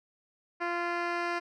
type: tone with low-pass filter sweep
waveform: 10% pulse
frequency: 346.1 Hz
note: F4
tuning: 16 cents flat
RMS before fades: -32 dBFS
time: 0.6-1.4 s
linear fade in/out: 20 ms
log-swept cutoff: 2300 to 3600 Hz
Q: 0.87
effects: none